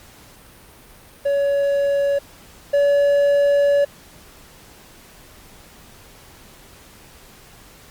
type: tone pair in turn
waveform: triangle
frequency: 563 / 569.5 Hz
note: C#5 / C#5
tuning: +27 / +47 cents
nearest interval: unison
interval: 20 cents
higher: second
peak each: -14 / -11 dBFS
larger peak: second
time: 1.25-2.19 / 2.73-3.85 s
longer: second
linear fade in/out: 10 ms
effects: pink hiss -46 dBFS RMS until 7.9 s + Opus 48 kbps